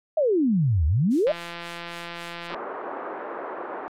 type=exponential two-way sweep; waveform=sine; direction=down then up; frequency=659.3 to 70.9 to 659.3 Hz; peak=-18 dBFS; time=0.17-1.32 s; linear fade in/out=5 ms; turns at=0.86 s
type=noise with tremolo; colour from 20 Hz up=violet; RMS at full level=-36 dBFS; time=1.1-2.48 s; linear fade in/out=20 ms; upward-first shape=sine; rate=3.7 Hz; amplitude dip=95%
type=click train; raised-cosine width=0.3 ms; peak=-19 dBFS; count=219; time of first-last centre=1.27-2.545 s; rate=171 Hz
type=band-pass noise; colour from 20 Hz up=pink; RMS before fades=-34 dBFS; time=2.5-3.88 s; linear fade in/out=0 ms; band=350 to 1400 Hz; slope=24 dB/octave
effects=low-pass 6000 Hz 12 dB/octave